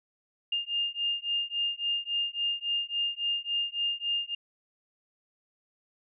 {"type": "beating tone pair", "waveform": "sine", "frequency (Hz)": [2814, 2817.6], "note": ["F7", "F7"], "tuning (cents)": [12, 15], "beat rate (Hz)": 3.6, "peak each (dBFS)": [-31, -31], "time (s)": [0.52, 4.35], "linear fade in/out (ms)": 5, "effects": []}